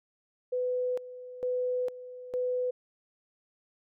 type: tone with tremolo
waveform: sine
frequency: 500 Hz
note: B4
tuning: 21 cents sharp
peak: -27 dBFS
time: 0.52-2.71 s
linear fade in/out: 10 ms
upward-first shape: square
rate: 1.1 Hz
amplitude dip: 80%
effects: none